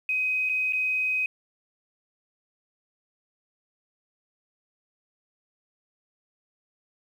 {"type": "tone with dropouts", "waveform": "sine", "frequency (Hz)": 2518, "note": "D#7", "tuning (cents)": 20, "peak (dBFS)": -23, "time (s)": [0.09, 1.26], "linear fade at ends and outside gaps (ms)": 2, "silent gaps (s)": [[0.491, 0.495], [0.725, 0.732]], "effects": ["9-bit"]}